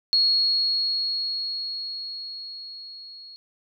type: tone with level ramp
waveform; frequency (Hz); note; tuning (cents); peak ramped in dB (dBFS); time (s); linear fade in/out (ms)
sine; 4317; C#8; -47; -16 to -41; 0.13-3.36; 0
effects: none